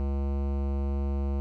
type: tone with hard clipping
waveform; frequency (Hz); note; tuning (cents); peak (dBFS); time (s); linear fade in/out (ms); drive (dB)
sine; 69.3; C#2; 0; -28; 0-1.4; 0; 18
effects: none